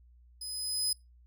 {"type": "tone with level ramp", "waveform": "25% pulse", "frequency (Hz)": 5030, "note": "D#8", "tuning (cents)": 18, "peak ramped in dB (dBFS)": [-34, -22], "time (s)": [0.41, 0.93], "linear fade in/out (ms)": 5, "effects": ["noise-tail reverb RT60 0.2 s tail -21 dB re dry", "added 60 Hz sine -56 dBFS peak until 1.26 s"]}